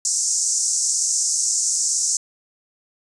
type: band-pass noise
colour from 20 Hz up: white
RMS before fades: -21 dBFS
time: 0.05-2.17 s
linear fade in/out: 2 ms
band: 5700 to 8100 Hz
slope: 48 dB/octave
effects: resampled to 24000 Hz